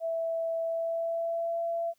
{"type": "tone with pitch glide", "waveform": "sine", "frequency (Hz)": [659.3, 673.9], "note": ["E5", "E5"], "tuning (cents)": [0, 38], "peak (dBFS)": -28, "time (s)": [0, 1.94], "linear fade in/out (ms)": 50, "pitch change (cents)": 38, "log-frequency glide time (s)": [0.62, 1.6], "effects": ["white hiss -72 dBFS RMS until 1.98 s"]}